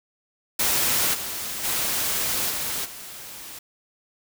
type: noise with level steps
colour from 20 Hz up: white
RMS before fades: -22 / -31 / -25 / -28 / -39 dBFS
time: 0.59-3.59 s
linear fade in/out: 5 ms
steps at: 1.13 / 1.63 / 2.49 / 2.84 s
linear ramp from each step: 20 ms
effects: none